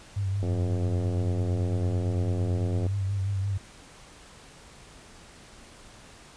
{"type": "tone with vibrato", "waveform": "sine", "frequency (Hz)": 98, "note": "G2", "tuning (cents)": 0, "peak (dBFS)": -25, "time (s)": [0.16, 3.58], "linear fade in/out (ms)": 10, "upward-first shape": "sine", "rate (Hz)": 5.8, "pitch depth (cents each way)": 46}
{"type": "click train", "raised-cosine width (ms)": 2, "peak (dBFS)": -20, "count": 218, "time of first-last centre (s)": [0.43, 2.865], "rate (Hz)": 89.1}
{"effects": ["pink hiss -50 dBFS RMS until 6.36 s", "resampled to 22050 Hz"]}